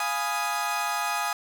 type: chord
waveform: 30% pulse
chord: F half-diminished seventh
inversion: none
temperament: equal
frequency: 698.5 / 830.6 / 987.8 / 1244.5 Hz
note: F5 / Ab5 / Cb6 / Eb6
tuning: 0 / 0 / 0 / 0 cents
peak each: -32 / -27 / -33 / -27 dBFS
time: 0-1.33 s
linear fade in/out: 2 ms
effects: none